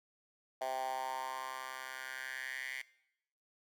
10% pulse tone with high-pass filter sweep, 130.81 Hz, C3, in tune, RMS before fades -41 dBFS, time 0.61-2.82 s, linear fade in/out 5 ms, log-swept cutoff 700 to 2100 Hz, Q 5.3, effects noise-tail reverb RT60 0.8 s tail -20 dB re dry

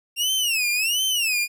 sawtooth tone with vibrato, 2728 Hz, F7, 41 cents flat, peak -17 dBFS, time 0.16-1.48 s, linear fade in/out 50 ms, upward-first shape sine, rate 1.4 Hz, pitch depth 220 cents each way, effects none

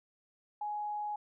sine tone, 836 Hz, G#5, 11 cents sharp, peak -34 dBFS, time 0.61-1.16 s, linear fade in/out 5 ms, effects none

